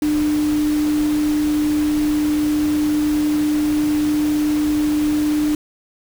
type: tone in noise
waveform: sine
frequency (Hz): 300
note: D4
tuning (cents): +37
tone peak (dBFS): -15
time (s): 0.02-5.55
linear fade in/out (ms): 2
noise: pink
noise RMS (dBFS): -31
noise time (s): 0.02-5.55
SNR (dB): +13
effects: none